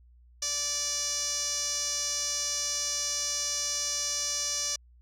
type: tone with band-pass filter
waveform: sawtooth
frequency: 583 Hz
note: D5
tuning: 13 cents flat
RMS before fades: -31 dBFS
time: 0.42-4.76 s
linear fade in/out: 5 ms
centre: 5800 Hz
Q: 5.2
effects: added 60 Hz sine -54 dBFS peak until 5.01 s